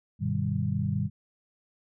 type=tone cluster; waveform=sine; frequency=98.7 / 123 / 152.8 / 195.7 Hz; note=G2 / B2 / D#3 / G3; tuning=+12 / -7 / -31 / -3 cents; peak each=-31 dBFS; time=0.19-1.1 s; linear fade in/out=50 ms; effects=none